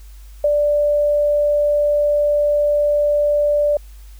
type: tone with ADSR envelope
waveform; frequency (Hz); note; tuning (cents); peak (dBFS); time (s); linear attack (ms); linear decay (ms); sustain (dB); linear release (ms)
sine; 587.3; D5; 0; -11; 0.44-3.77; 4; 41; -2; 3
effects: added 50 Hz sine -36 dBFS peak until 4.19 s + white hiss -52 dBFS RMS until 4.19 s